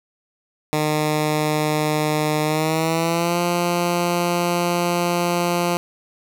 10% pulse tone with pitch glide, 152.5 to 174.17 Hz, D#3 to F3, -34 to -4 cents, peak -10 dBFS, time 0.73-5.77 s, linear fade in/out 0 ms, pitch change +230 cents, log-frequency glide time 2.43-3.39 s, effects none

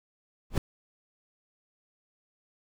brown noise with exponential growth, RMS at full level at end -17 dBFS, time 0.5-0.58 s, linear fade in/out 2 ms, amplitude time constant 17 ms, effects none

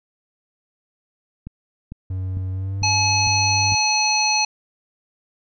click train, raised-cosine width 5 ms, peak -20 dBFS, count 6, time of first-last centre 1.47-3.722 s, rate 2.22 Hz
triangle tone with pitch glide, 93.4 to 98.95 Hz, F#2 to G2, +17 to +17 cents, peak -21 dBFS, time 2.1-3.75 s, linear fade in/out 5 ms, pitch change +100 cents, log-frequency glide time 2.51-2.85 s
harmonic tone, 853 Hz, G#5, 46 cents sharp, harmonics 1 / 3 / 5 / 7, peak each -22 / -22 / -22 / -22 dBFS, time 2.83-4.45 s, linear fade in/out 5 ms
effects none

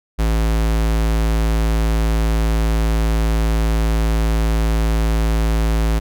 square tone, 55 Hz, A1, in tune, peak -15 dBFS, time 0.18-6 s, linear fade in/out 20 ms, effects none

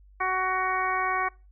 harmonic tone, 373.2 Hz, F#4, 15 cents sharp, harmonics 1 / 2 / 3 / 4 / 5 / 6, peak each -36 / -30 / -27 / -33 / -33 / -33 dBFS, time 0.2-1.29 s, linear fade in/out 10 ms, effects noise-tail reverb RT60 0.3 s tail -23 dB re dry + added 49 Hz sine -51 dBFS peak until 1.51 s

